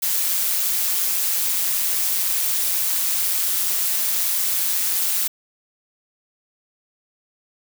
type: noise with amplitude modulation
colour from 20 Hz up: blue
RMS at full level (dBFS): -19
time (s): 0.02-5.28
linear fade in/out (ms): 10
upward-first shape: sine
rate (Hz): 182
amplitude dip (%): 50
effects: none